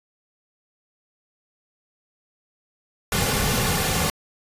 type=noise with comb filter; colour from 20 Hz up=pink; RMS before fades=-22 dBFS; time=3.12-4.1 s; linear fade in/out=2 ms; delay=3.1 ms; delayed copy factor=-0.6; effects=resampled to 32000 Hz